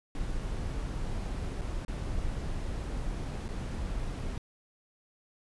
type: noise with dropouts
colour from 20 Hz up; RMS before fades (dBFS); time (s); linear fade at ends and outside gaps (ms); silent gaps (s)
brown; -34; 0.15-4.38; 1; 1.612-1.616 / 1.849-1.881 / 3.482-3.488
effects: resampled to 24000 Hz